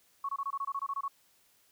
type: tone bursts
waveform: sine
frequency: 1108.7 Hz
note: C#6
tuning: in tune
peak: -31 dBFS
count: 12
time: 0.24-1.081 s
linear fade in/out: 5 ms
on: 49 ms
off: 23 ms
effects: white hiss -67 dBFS RMS until 1.71 s